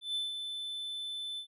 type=tone with ADSR envelope; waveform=triangle; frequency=3520 Hz; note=A7; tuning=in tune; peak=-29 dBFS; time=0.01-1.47 s; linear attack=140 ms; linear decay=170 ms; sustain=-6 dB; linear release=88 ms; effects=resampled to 32000 Hz